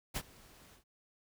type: noise with ADSR envelope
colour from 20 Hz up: pink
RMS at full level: -35 dBFS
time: 0.14-0.84 s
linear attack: 23 ms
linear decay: 55 ms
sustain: -24 dB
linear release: 110 ms
effects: none